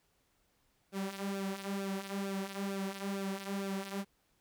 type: tone with flanger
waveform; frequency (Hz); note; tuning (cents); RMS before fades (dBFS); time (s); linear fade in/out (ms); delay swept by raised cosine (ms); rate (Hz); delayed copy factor
sawtooth; 196; G3; 0; -38; 0.92-4.05; 50; 0.96 to 5.26; 2.2; -0.65
effects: pink hiss -74 dBFS RMS until 4.4 s